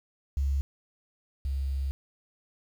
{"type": "tone pair in turn", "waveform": "sine", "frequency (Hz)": [69, 68.09], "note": ["C#2", "C#2"], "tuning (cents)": [-7, -30], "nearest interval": "unison", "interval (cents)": 23, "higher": "first", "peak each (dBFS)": [-24, -27], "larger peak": "first", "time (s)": [[0.37, 0.61], [1.45, 1.91]], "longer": "second", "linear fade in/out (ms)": 0, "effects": ["9-bit"]}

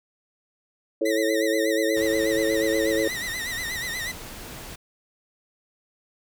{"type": "harmonic tone", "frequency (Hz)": 110, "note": "A2", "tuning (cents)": 0, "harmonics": [3, 4, 5], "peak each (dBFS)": [-25, -25, -25], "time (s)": [1.01, 3.08], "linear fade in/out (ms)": 5}
{"type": "tone with vibrato", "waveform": "sawtooth", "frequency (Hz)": 1924, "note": "B6", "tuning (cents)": -46, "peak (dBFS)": -25, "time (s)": [1.05, 4.12], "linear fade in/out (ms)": 10, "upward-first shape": "sine", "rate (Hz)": 8.3, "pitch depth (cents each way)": 100}
{"type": "noise", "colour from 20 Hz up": "pink", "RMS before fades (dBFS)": -39, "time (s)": [1.96, 4.76], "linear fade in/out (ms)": 10}
{"effects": []}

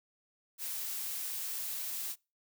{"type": "noise", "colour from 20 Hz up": "blue", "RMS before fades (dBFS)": -38, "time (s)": [0.58, 2.16], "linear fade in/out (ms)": 50, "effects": ["noise-tail reverb RT60 0.3 s tail -26 dB re dry"]}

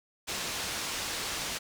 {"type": "low-pass noise", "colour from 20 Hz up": "white", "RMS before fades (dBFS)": -35, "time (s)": [0.27, 1.59], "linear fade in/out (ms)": 20, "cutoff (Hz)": 6300, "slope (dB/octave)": 12, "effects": []}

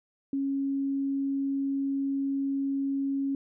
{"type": "tone", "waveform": "sine", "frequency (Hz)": 274.9, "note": "C#4", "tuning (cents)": -14, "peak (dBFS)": -26, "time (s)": [0.33, 3.35], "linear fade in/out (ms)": 2, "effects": []}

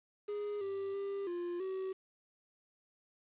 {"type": "tone with pitch steps", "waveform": "triangle", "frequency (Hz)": [413.5, 392.7, 397, 349.7, 379.5], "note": ["G#4", "G4", "G4", "F4", "F#4"], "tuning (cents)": [-8, 3, 22, 2, 44], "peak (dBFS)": -34, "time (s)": [0.28, 1.93], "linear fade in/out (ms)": 10, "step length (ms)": 330, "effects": ["resampled to 8000 Hz", "10-bit"]}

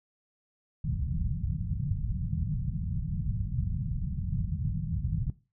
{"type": "low-pass noise", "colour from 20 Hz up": "white", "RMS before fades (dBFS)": -31, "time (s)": [0.84, 5.3], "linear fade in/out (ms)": 2, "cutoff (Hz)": 170, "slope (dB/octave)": 48, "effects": ["noise-tail reverb RT60 0.3 s tail -18 dB re dry"]}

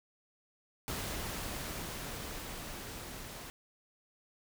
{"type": "noise with level ramp", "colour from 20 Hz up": "pink", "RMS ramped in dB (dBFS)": [-38, -46], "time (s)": [0.88, 3.5], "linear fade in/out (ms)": 0, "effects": []}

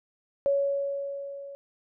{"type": "tone with level ramp", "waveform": "sine", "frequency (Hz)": 559, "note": "C#5", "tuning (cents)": 14, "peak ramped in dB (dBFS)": [-20, -39], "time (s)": [0.46, 1.55], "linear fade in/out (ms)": 0, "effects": []}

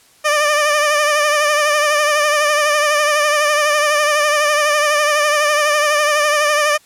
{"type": "tone with vibrato", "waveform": "15% pulse", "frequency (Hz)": 596, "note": "D5", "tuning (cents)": 25, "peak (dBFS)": -6, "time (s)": [0.24, 6.78], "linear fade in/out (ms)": 20, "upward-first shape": "triangle", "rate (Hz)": 12, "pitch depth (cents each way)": 51, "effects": ["white hiss -50 dBFS RMS until 6.85 s", "low-pass 11000 Hz 12 dB/octave"]}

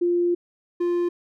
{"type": "tone pair in turn", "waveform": ["sine", "triangle"], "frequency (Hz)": [349.2, 349.2], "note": ["F4", "F4"], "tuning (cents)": [0, 0], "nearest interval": "unison", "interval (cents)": 0, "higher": "neither", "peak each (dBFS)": -18, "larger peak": "neither", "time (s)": [[0.01, 0.35], [0.8, 1.09]], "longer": "first", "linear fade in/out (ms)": 10, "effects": []}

